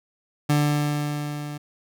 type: tone with level ramp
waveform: 30% pulse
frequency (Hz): 147.4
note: D3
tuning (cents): +7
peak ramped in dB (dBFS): -14 to -29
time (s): 0.49-1.58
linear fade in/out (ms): 10
effects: none